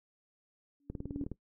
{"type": "tone with exponential growth", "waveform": "sine", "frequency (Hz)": 283.8, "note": "C#4", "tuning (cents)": 41, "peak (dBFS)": -32, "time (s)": [0.8, 1.24], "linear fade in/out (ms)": 2, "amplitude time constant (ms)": 94}
{"type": "click train", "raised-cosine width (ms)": 3, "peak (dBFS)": -26, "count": 9, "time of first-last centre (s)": [0.9, 1.317], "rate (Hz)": 19.2}
{"effects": ["noise-tail reverb RT60 0.1 s tail -19 dB re dry"]}